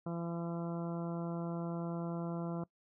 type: harmonic tone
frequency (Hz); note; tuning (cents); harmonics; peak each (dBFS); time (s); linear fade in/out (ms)
169.4; E3; +48; 1 / 2 / 3 / 4 / 5 / 6 / 7 / 8; -37 / -43 / -47 / -47 / -54 / -52 / -56 / -54; 0.06-2.64; 5
effects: noise-tail reverb RT60 0.1 s tail -22 dB re dry